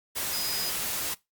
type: tone in noise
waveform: sine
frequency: 4978 Hz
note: D#8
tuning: in tune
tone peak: -31 dBFS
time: 0.32-0.71 s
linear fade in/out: 20 ms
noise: white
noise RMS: -31 dBFS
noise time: 0.15-1.15 s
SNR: -3 dB
effects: noise-tail reverb RT60 0.2 s tail -21 dB re dry + Opus 48 kbps